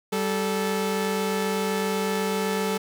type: tone pair together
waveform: sawtooth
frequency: 194.3 / 436.5 Hz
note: G3 / A4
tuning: -15 / -14 cents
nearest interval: octave + major second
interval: 1401 cents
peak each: -23 / -22 dBFS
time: 0.12-2.78 s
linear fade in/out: 10 ms
effects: none